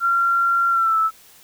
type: tone with pitch glide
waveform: sine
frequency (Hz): 1375 to 1312.9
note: F6 to E6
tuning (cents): -27 to -7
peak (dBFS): -15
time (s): 0-1.11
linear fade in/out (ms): 50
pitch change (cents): -80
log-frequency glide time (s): 0.7-0.98
effects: white hiss -49 dBFS RMS until 1.43 s